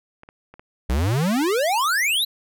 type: clicks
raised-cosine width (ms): 0.5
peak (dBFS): -28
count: 7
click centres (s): 0.234 / 0.289 / 0.54 / 0.595 / 0.898 / 0.993 / 1.042
type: exponential sweep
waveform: square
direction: up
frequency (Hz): 57 to 4096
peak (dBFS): -19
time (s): 0.89-2.25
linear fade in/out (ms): 10
effects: none